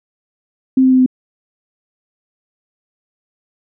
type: tone with pitch steps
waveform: sine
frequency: 261.7 / 259.7 / 257.8 / 255.9 Hz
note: C4 / C4 / C4 / C4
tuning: 0 / -13 / -26 / -38 cents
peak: -7 dBFS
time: 0.77-1.062 s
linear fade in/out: 5 ms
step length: 73 ms
effects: none